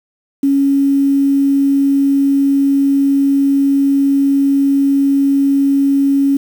sine tone with quantisation, 277.2 Hz, C#4, in tune, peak -9 dBFS, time 0.43-6.37 s, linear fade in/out 5 ms, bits 6, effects none

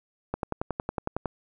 click train, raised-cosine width 1 ms, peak -14 dBFS, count 11, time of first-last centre 0.34-1.257 s, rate 10.9 Hz, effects none

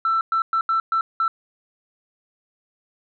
sine tone bursts at uneven times, 1333 Hz, E6, 19 cents sharp, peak -16 dBFS, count 6, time 0.05-0.21 / 0.32-0.42 / 0.53-0.61 / 0.69-0.8 / 0.92-1.01 / 1.2-1.28 s, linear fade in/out 2 ms, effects tanh soft clip ceiling -14 dBFS

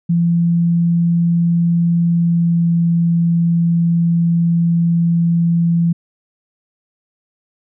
sine tone with pitch glide, 170.1 to 169.02 Hz, F3 to E3, -45 to +44 cents, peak -11 dBFS, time 0.09-5.93 s, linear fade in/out 10 ms, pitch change -11 cents, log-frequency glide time 2.05-2.76 s, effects none

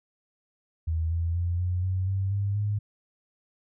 sine tone with pitch steps, 81 / 83.9 / 86.91 / 90.03 / 93.26 / 96.6 / 100.07 / 103.66 Hz, E2 / E2 / F2 / F#2 / F#2 / G2 / G2 / G#2, -30 / +31 / -8 / -47 / +14 / -25 / +36 / -3 cents, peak -24 dBFS, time 0.87-2.79 s, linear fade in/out 10 ms, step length 240 ms, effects none

